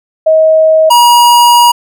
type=tone pair in turn; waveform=sine / square; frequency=634 / 957.1 Hz; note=D#5 / A#5; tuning=+32 / +45 cents; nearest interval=perfect fifth; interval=713 cents; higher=second; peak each=-3 dBFS; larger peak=neither; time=0.26-0.9 / 0.9-1.72 s; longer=second; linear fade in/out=10 ms; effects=none